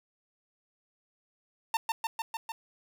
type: tone with echo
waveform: 45% pulse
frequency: 904 Hz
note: A5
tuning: 47 cents sharp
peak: -25 dBFS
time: 1.74-1.77 s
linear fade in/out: 2 ms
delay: 150 ms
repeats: 5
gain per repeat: -2 dB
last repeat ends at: 2.52 s
effects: none